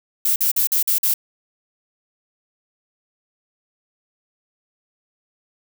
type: noise bursts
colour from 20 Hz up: violet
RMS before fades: -18 dBFS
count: 6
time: 0.25-1.14 s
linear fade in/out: 5 ms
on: 110 ms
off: 46 ms
effects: none